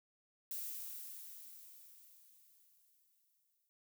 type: noise with exponential decay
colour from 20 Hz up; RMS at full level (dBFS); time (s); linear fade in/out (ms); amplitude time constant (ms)
violet; -42; 0.51-3.69; 0; 690
effects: noise-tail reverb RT60 0.2 s tail -25 dB re dry